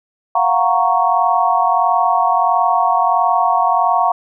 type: chord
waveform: sine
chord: Gb major seventh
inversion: third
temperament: equal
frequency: 698.5 / 740 / 932.3 / 1108.7 Hz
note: F5 / Gb5 / Bb5 / Db6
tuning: 0 / 0 / 0 / 0 cents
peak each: -17 dBFS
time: 0.35-4.12 s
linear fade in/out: 5 ms
effects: none